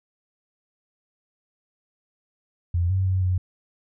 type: tone with pitch steps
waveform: sine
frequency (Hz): 86.7 / 94.8 / 93.6 / 91.5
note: F2 / F#2 / F#2 / F#2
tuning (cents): -12 / +43 / +20 / -19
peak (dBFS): -19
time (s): 2.74-3.38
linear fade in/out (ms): 5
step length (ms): 160
effects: none